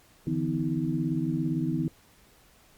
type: tone cluster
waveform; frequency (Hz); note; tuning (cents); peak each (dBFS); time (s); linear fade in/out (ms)
sine; 148.7 / 166.3 / 252.5 / 319.6; D3 / E3 / B3 / D#4; +22 / +16 / +39 / +47; -31; 0.27-1.88; 2
effects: pink hiss -59 dBFS RMS until 2.77 s + Opus 48 kbps